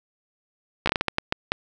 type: slowing click train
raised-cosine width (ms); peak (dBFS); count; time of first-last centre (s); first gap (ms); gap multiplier
0.3; -5; 10; 0.86-1.519; 14; 1.39
effects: none